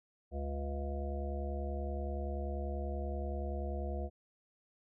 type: harmonic tone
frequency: 70.4 Hz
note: C#2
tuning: 27 cents sharp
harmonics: 1 / 3 / 5 / 7 / 9 / 10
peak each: -36 / -46 / -46 / -46 / -46 / -47 dBFS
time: 0.31-4.1 s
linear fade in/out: 50 ms
effects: none

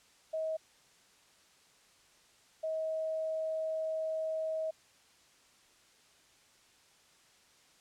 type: tone bursts at uneven times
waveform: sine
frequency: 636 Hz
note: D#5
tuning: 38 cents sharp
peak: -32 dBFS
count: 2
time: 0.33-0.57 / 2.63-4.71 s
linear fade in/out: 10 ms
effects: white hiss -64 dBFS RMS until 7.8 s + low-pass 8000 Hz 12 dB/octave

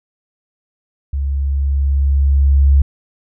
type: tone with level ramp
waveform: sine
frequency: 69.3 Hz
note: C#2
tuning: in tune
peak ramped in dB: -16 to -6 dBFS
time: 1.13-2.82 s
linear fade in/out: 5 ms
effects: none

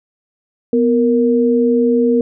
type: tone pair together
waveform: sine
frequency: 246.8 / 465.9 Hz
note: B3 / A#4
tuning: -1 / -1 cents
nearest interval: major seventh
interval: 1100 cents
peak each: -13 dBFS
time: 0.73-2.21 s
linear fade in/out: 2 ms
effects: none

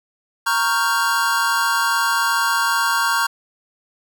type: chord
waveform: square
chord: G half-diminished seventh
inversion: first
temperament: equal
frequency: 932.3 / 1108.7 / 1396.9 / 1568 Hz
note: Bb5 / Db6 / F6 / G6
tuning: 0 / 0 / 0 / 0 cents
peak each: -23 dBFS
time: 0.46-3.27 s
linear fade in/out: 10 ms
effects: none

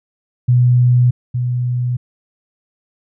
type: tone pair in turn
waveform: sine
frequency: 123.5 / 123.5 Hz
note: B2 / B2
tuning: 0 / 0 cents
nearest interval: unison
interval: 0 cents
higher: neither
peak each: -8 / -15 dBFS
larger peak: first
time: 0.48-1.11 / 1.34-1.97 s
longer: neither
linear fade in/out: 10 ms
effects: none

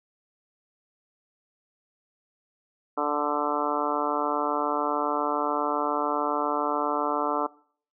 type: harmonic tone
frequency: 147.2 Hz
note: D3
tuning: 4 cents sharp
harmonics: 2 / 3 / 4 / 5 / 6 / 7 / 8 / 9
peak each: -32 / -32 / -32 / -32 / -32 / -32 / -32 / -32 dBFS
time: 2.97-7.47 s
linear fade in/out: 10 ms
effects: noise-tail reverb RT60 0.5 s tail -21 dB re dry

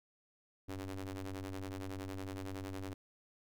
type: ring-modulated tone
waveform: sawtooth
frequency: 96.7 Hz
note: G2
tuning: 23 cents flat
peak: -34 dBFS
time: 0.68-2.94 s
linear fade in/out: 10 ms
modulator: 188 Hz
effects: none

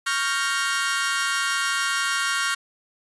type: chord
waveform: sawtooth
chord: G half-diminished seventh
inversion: second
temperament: equal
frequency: 1108.7 / 1396.9 / 1568 / 1864.7 Hz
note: Db6 / F6 / G6 / Bb6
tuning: 0 / 0 / 0 / 0 cents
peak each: -25 / -22 / -25 / -25 dBFS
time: 0.06-2.55 s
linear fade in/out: 10 ms
effects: resampled to 24000 Hz

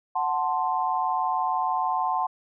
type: chord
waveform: sine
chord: F# diminished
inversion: none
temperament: equal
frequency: 740 / 880 / 1046.5 Hz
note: F#5 / A5 / C6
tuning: 0 / 0 / 0 cents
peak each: -27 dBFS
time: 0.15-2.27 s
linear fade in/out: 10 ms
effects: none

